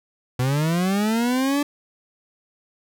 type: linear sweep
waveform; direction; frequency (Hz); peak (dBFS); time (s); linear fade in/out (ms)
40% pulse; up; 122.2 to 292.5; -18; 0.39-1.63; 5
effects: none